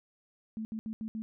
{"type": "tone bursts at uneven times", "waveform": "sine", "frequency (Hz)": 220, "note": "A3", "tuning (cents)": 0, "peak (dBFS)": -34, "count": 5, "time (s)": [[0.57, 0.65], [0.72, 0.79], [0.86, 0.93], [1.01, 1.08], [1.15, 1.22]], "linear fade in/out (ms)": 0, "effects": []}